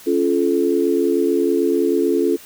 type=chord; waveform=sine; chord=Db augmented; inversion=none; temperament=just; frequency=277.2 / 346.5 / 433.1 Hz; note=Db4 / F4 / A4; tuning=0 / -14 / -27 cents; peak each=-20 / -18 / -19 dBFS; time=0.06-2.37 s; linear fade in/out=20 ms; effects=white hiss -42 dBFS RMS until 2.45 s